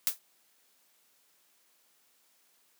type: noise with exponential decay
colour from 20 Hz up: blue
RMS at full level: -23 dBFS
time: 0.07-0.19 s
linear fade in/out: 0 ms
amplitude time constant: 24 ms
effects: white hiss -68 dBFS RMS until 2.79 s + high-pass 200 Hz 12 dB/octave